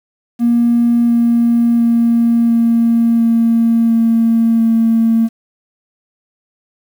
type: tone with pitch steps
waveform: triangle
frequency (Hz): 236.5 / 234.9 / 233.2 / 231.6 / 230 / 228.4 / 226.9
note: A#3 / A#3 / A#3 / A#3 / A#3 / A#3 / A#3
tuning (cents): +25 / +13 / +1 / -11 / -23 / -35 / -47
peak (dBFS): -5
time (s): 0.39-5.29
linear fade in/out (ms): 50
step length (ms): 700
effects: tanh soft clip ceiling -6 dBFS + 7-bit